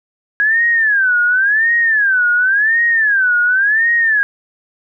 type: tone with vibrato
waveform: sine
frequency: 1644 Hz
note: G#6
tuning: 18 cents flat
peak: -10 dBFS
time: 0.4-4.23 s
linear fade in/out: 0 ms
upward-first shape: sine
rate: 0.92 Hz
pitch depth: 230 cents each way
effects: none